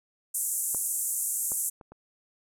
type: band-pass noise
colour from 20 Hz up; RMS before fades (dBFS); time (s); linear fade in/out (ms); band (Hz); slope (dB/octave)
pink; -30; 0.34-1.7; 10; 7300 to 13000; 48
type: clicks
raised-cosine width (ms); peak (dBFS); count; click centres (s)
1; -26 / -27 / -33 / -33; 4; 0.747 / 1.519 / 1.812 / 1.92
effects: none